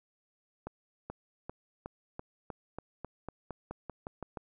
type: accelerating click train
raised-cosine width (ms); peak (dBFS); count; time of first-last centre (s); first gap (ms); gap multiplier
1; -25; 15; 0.67-4.372; 430; 0.92
effects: none